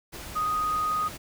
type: tone in noise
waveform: sine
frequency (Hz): 1244.5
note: D#6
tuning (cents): 0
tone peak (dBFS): -24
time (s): 0.35-1.09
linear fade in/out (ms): 20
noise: pink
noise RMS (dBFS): -40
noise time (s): 0.12-1.18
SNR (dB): +13
effects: none